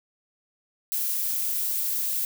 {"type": "noise", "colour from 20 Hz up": "violet", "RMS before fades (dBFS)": -27, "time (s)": [0.92, 2.25], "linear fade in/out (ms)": 0, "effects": []}